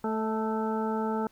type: harmonic tone with a mistuned harmonic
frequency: 219.9 Hz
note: A3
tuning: 1 cent flat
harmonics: 1 / 2 / 3 / 4 / 6 / 7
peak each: -30 / -32 / -40 / -33 / -38 / -48 dBFS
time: 0.04-1.27 s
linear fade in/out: 2 ms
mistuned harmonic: 3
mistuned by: -26 cents
effects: pink hiss -63 dBFS RMS until 1.31 s